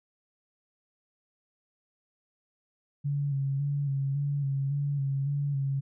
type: tone with vibrato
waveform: sine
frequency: 140 Hz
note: C#3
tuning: 18 cents sharp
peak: -26 dBFS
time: 3.04-5.81 s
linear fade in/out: 20 ms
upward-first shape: square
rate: 1.8 Hz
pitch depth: 34 cents each way
effects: none

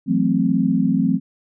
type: chord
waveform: sine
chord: F# half-diminished seventh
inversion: third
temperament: equal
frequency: 164.81 / 185 / 220 / 261.6 Hz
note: E3 / F#3 / A3 / C4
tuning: 0 / 0 / 0 / 0 cents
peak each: -23 / -20 / -21 / -19 dBFS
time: 0.06-1.2 s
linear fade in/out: 50 ms
effects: none

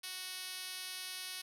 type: tone with band-pass filter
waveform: 5% pulse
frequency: 370 Hz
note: F#4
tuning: in tune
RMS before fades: -44 dBFS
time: 0.03-1.42 s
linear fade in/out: 10 ms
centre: 7800 Hz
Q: 0.76
effects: 10-bit

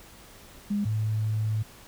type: tone pair in turn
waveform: sine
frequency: 204.6 / 108.38 Hz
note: G#3 / A2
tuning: -26 / -26 cents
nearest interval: major seventh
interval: 1100 cents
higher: first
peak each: -24 dBFS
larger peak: neither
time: 0.7-0.85 / 0.85-1.63 s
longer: second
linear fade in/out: 10 ms
effects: pink hiss -50 dBFS RMS until 1.87 s

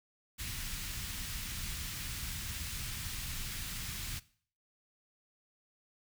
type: band-stop noise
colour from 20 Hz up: pink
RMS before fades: -40 dBFS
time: 0.38-4.2 s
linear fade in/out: 20 ms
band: 140 to 2000 Hz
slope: 12 dB/octave
effects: noise-tail reverb RT60 0.5 s tail -19 dB re dry

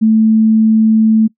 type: tone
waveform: sine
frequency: 220 Hz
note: A3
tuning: in tune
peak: -6 dBFS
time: 0.01-1.28 s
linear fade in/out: 20 ms
effects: noise-tail reverb RT60 0.1 s tail -22 dB re dry

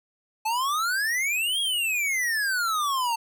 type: exponential two-way sweep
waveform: square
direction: up then down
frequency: 856 to 3322 to 899 Hz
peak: -24 dBFS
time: 0.45-3.16 s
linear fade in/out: 10 ms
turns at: 1.6 s
effects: none

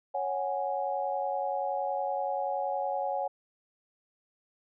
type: chord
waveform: sine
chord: C# suspended fourth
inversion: none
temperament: equal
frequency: 554.4 / 740 / 830.6 Hz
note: C#5 / F#5 / G#5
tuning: 0 / 0 / 0 cents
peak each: -33 dBFS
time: 0.14-3.28 s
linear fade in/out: 10 ms
effects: none

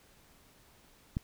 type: click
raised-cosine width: 5 ms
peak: -19 dBFS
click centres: 1.169 s
effects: pink hiss -62 dBFS RMS until 1.23 s

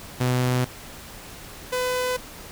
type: tone pair in turn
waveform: sawtooth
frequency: 125.7 / 502.8 Hz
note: B2 / B4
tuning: +31 / +31 cents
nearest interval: 2 octaves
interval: 2400 cents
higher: second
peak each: -16 / -19 dBFS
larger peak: first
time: 0.2-0.65 / 1.72-2.17 s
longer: neither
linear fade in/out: 10 ms
effects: pink hiss -41 dBFS RMS until 2.51 s

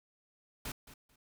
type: noise with echo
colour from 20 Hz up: pink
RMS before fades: -40 dBFS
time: 0.65-0.72 s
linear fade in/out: 5 ms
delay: 220 ms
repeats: 2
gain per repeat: -14 dB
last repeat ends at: 1.16 s
effects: none

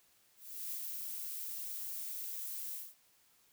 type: noise with ADSR envelope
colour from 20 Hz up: violet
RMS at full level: -40 dBFS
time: 0.36-2.95 s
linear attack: 360 ms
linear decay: 55 ms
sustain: -2 dB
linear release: 210 ms
effects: white hiss -69 dBFS RMS until 3.52 s

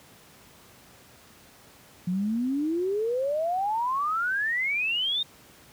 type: exponential sweep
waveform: sine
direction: up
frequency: 174.61 to 3719 Hz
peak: -24 dBFS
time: 2.07-5.23 s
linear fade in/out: 5 ms
effects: pink hiss -53 dBFS RMS until 5.72 s + high-pass 80 Hz 12 dB/octave

